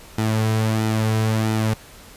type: tone with flanger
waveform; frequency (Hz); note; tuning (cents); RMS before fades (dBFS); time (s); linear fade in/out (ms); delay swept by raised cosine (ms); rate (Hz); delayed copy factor
sawtooth; 110; A2; 0; -20; 0.18-1.74; 5; 1.8 to 3.5; 1.5; -0.5
effects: pink hiss -44 dBFS RMS until 2.16 s + resampled to 32000 Hz